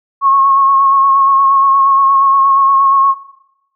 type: tone with vibrato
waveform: sine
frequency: 1092 Hz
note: C#6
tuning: 26 cents flat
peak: -6 dBFS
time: 0.21-3.15 s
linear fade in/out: 50 ms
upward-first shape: sine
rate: 8.5 Hz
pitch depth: 27 cents each way
effects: noise-tail reverb RT60 0.9 s tail -20 dB re dry